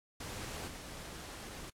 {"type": "noise with level steps", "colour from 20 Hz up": "pink", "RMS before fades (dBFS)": [-43, -47], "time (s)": [0.2, 1.7], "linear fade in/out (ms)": 5, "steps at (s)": 0.67, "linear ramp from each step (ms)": 20, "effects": ["low-pass 11000 Hz 12 dB/octave", "AAC 64 kbps"]}